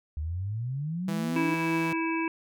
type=exponential sweep; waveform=sine; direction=up; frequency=72.7 to 313.6 Hz; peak=-29 dBFS; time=0.17-1.54 s; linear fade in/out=0 ms
type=tone; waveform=sawtooth; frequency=165 Hz; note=E3; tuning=2 cents sharp; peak=-27 dBFS; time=1.08-1.93 s; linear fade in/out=5 ms
type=harmonic tone; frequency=327.2 Hz; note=E4; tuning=13 cents flat; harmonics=1 / 3 / 5 / 7 / 8; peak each=-28 / -33 / -39 / -36 / -36 dBFS; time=1.36-2.28 s; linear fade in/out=2 ms
effects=none